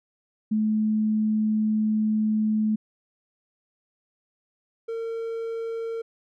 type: tone pair in turn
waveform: sine / triangle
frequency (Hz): 215.6 / 456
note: A3 / A#4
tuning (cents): -35 / -38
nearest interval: octave + minor second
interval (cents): 1297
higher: second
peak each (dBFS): -20 / -26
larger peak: first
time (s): 0.51-2.76 / 4.88-6.02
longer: first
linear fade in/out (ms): 10
effects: none